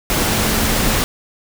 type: tone in noise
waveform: sine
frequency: 218 Hz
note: A3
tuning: 16 cents flat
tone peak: -24 dBFS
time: 0.21-0.93 s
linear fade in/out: 0 ms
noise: pink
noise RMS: -17 dBFS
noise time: 0.1-1.04 s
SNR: -10 dB
effects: none